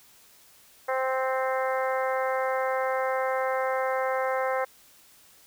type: harmonic tone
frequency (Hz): 261.6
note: C4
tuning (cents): 0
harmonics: 2 / 3 / 4 / 5 / 6 / 7 / 8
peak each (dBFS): -27 / -31 / -33 / -35 / -37 / -38 / -39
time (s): 0.88-4.65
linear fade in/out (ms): 10
effects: white hiss -56 dBFS RMS until 5.46 s